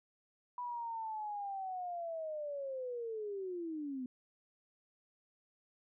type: linear sweep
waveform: sine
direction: down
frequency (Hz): 987.8 to 246.7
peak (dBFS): -38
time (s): 0.58-4.06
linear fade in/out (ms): 2
effects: none